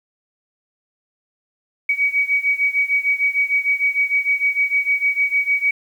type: beating tone pair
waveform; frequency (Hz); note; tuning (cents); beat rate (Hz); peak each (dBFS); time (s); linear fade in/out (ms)
sine; 2261 / 2267.6; C#7 / C#7; +34 / +39; 6.6; -18 / -20; 1.89-5.71; 5
effects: 8-bit